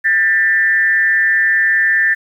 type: tone with frequency modulation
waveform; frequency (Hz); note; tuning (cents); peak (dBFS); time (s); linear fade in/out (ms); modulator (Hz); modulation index
sine; 1785; A6; +24; -10; 0.04-2.15; 20; 179; 0.62
effects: 8-bit